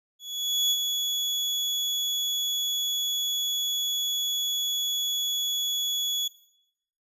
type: tone with ADSR envelope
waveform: 35% pulse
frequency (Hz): 3385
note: G#7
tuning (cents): +32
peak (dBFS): -18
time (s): 0.19-6.28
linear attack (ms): 520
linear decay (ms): 50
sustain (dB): -5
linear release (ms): 6
effects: noise-tail reverb RT60 0.8 s tail -18 dB re dry + resampled to 32000 Hz